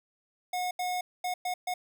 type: tone bursts at uneven times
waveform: square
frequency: 725 Hz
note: F#5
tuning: 35 cents flat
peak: -30 dBFS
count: 5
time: 0.53-0.71 / 0.79-1.01 / 1.24-1.34 / 1.45-1.54 / 1.67-1.74 s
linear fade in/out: 5 ms
effects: none